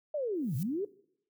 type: linear two-way sweep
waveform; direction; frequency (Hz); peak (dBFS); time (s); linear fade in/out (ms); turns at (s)
sine; down then up; 622.3 to 112.2 to 429.2; -30; 0.14-0.85; 5; 0.56
type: noise with exponential growth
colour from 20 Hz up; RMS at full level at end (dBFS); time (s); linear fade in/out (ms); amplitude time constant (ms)
violet; -42; 0.34-0.63; 1; 63
effects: noise-tail reverb RT60 0.7 s tail -21 dB re dry